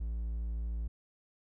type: tone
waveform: triangle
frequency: 56.5 Hz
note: A1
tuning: 47 cents sharp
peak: -31 dBFS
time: 0-0.88 s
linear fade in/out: 10 ms
effects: none